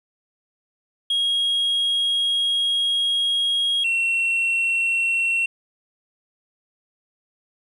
sine tone pair in turn, 3280 / 2718 Hz, G#7 / F7, -22 / -48 cents, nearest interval minor third, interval 326 cents, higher first, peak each -16 dBFS, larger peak neither, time 1.1-3.84 / 3.84-5.46 s, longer first, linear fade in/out 5 ms, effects tanh soft clip ceiling -17 dBFS + 9-bit

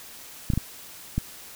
clicks, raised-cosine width 5 ms, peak -11 dBFS, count 4, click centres 0.502 / 0.536 / 0.576 / 1.18 s, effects white hiss -44 dBFS RMS until 1.55 s

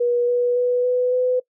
sine tone with pitch steps, 482.7 / 487.7 / 492.8 / 498 / 503.2 Hz, B4 / B4 / B4 / B4 / B4, -40 / -22 / -4 / +14 / +32 cents, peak -16 dBFS, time 0-1.4 s, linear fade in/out 10 ms, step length 280 ms, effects noise-tail reverb RT60 0.1 s tail -22 dB re dry

